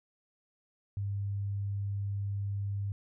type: tone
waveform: sine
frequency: 100 Hz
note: G2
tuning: 35 cents sharp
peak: -31 dBFS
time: 0.97-2.92 s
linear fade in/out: 0 ms
effects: none